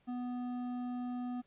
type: tone with hard clipping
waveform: sine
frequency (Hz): 246.9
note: B3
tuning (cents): 0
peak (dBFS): -38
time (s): 0.07-1.42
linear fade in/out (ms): 20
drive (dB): 9
effects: pink hiss -72 dBFS RMS until 1.46 s + resampled to 8000 Hz